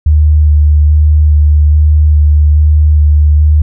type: tone with vibrato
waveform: sine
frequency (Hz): 75.3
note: D2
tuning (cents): +44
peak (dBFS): -3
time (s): 0.06-3.62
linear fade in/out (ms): 5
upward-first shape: square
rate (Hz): 1.2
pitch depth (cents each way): 13
effects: none